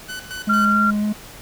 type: tone with tremolo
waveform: sawtooth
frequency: 1500 Hz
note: F#6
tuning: 23 cents sharp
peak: -25 dBFS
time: 0.08-0.74 s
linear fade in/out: 20 ms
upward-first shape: square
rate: 4.4 Hz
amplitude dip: 75%
type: tone with vibrato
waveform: triangle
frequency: 209.6 Hz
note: G#3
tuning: 16 cents sharp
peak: -16 dBFS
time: 0.47-1.13 s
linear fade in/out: 10 ms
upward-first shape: square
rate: 3.6 Hz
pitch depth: 9 cents each way
type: tone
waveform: sine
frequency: 1378 Hz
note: F6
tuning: 24 cents flat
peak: -15 dBFS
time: 0.49-0.91 s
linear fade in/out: 10 ms
effects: pink hiss -40 dBFS RMS until 1.41 s